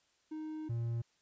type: tone pair in turn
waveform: triangle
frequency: 311.1 / 116.83 Hz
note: D#4 / A#2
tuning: 0 / +4 cents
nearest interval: octave + perfect fourth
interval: 1696 cents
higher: first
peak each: -37 / -31 dBFS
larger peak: second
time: 0.31-0.69 / 0.69-1.02 s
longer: first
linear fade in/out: 10 ms
effects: white hiss -73 dBFS RMS until 1.21 s + resampled to 16000 Hz